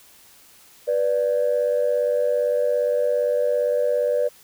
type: tone pair together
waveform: sine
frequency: 490.5 / 588 Hz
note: B4 / D5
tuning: -12 / +2 cents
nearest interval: minor third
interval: 314 cents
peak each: -20 dBFS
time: 0.87-4.29 s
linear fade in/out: 20 ms
effects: tanh soft clip ceiling -12 dBFS + white hiss -51 dBFS RMS until 4.43 s